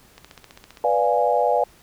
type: click train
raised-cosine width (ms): 0.2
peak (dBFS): -24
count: 10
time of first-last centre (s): 0.18-0.772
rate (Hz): 15.2
type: chord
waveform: sine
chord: B diminished seventh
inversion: none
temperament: equal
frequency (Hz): 493.9 / 587.3 / 698.5 / 830.6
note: B4 / D5 / F5 / Ab5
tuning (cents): 0 / 0 / 0 / 0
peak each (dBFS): -22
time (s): 0.84-1.64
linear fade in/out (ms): 2
effects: pink hiss -53 dBFS RMS until 1.82 s